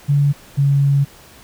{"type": "tone pair in turn", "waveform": "sine", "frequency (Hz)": [142.8, 140.18], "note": ["D3", "C#3"], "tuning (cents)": [-48, 20], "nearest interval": "unison", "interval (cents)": 32, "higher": "first", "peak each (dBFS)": -11, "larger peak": "neither", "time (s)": [[0.08, 0.33], [0.57, 1.05]], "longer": "second", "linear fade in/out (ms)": 20, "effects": ["pink hiss -44 dBFS RMS until 1.43 s"]}